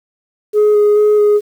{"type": "tone with vibrato", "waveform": "sine", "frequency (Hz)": 418.6, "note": "G#4", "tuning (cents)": 14, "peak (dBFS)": -5, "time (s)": [0.53, 1.41], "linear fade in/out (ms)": 50, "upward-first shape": "square", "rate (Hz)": 2.3, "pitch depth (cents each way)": 10, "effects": ["tanh soft clip ceiling -6 dBFS", "7-bit"]}